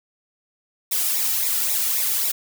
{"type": "noise with flanger", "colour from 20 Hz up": "blue", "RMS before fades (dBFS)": -22, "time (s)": [0.91, 2.32], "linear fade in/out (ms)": 10, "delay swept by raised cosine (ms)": [0.64, 1.94], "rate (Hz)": 3.7, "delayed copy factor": -0.8, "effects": []}